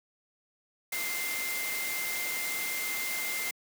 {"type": "tone in noise", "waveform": "sine", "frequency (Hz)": 2093, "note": "C7", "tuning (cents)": 0, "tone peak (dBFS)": -34, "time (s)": [0.92, 3.51], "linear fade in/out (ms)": 5, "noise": "white", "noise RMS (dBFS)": -35, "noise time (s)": [0.92, 3.51], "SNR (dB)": -2, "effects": ["high-pass 200 Hz 12 dB/octave"]}